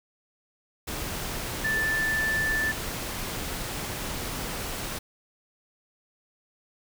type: tone in noise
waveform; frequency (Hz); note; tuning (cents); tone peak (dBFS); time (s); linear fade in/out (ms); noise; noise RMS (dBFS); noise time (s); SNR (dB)
sine; 1760; A6; 0; -24; 1.64-2.72; 10; pink; -33; 0.87-4.99; +6
effects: none